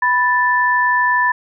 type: tone pair together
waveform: sine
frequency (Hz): 987.8 / 1760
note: B5 / A6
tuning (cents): 0 / 0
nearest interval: minor seventh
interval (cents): 1000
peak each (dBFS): -15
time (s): 0.02-1.32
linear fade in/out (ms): 5
effects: none